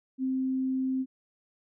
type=tone; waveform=sine; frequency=261.6 Hz; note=C4; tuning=in tune; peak=-26 dBFS; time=0.18-1.06 s; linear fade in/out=50 ms; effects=none